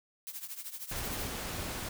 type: noise with tremolo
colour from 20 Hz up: blue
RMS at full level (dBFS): -39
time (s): 0.27-1.27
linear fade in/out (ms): 0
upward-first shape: triangle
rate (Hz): 13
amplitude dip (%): 85
type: noise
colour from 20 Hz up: pink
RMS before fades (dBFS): -38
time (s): 0.91-1.89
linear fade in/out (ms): 5
effects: none